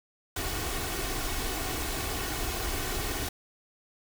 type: noise with comb filter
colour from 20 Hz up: pink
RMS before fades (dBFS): -32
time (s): 0.36-3.29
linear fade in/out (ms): 5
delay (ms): 2.7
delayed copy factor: +0.55
effects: none